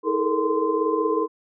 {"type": "tone cluster", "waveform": "sine", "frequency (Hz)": [321.6, 422.7, 439.2, 464.5, 1037], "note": ["E4", "G#4", "A4", "A#4", "C6"], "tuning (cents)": [-43, 31, -3, -6, -16], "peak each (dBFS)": -26, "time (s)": [0.03, 1.28], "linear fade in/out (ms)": 50, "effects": []}